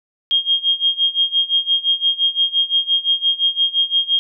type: tone with tremolo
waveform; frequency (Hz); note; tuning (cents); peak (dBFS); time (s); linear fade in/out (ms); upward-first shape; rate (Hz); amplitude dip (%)
sine; 3236; G#7; -46; -11; 0.31-4.19; 0; sine; 5.8; 90
effects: none